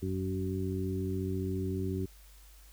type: harmonic tone with a mistuned harmonic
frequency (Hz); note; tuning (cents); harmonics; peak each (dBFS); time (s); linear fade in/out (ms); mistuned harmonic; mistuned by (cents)
94.3; F#2; +33; 1 / 2 / 3 / 4; -34 / -37 / -38 / -37; 0.02-2.06; 10; 1; -29
effects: added 50 Hz sine -53 dBFS peak until 2.72 s + white hiss -60 dBFS RMS until 2.72 s